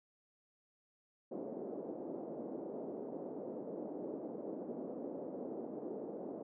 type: band-pass noise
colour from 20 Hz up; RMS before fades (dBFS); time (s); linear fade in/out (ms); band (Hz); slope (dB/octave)
pink; -44; 1.31-6.43; 10; 250 to 570; 24
effects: none